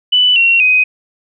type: tone with pitch steps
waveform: sine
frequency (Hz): 2984 / 2736 / 2509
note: F#7 / F7 / D#7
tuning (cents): +14 / -36 / +14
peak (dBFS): -7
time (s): 0.12-0.84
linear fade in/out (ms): 10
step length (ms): 240
effects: none